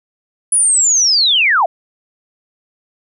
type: linear sweep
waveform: sine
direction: down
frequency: 10020 to 612 Hz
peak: -9 dBFS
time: 0.52-1.66 s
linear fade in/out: 5 ms
effects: none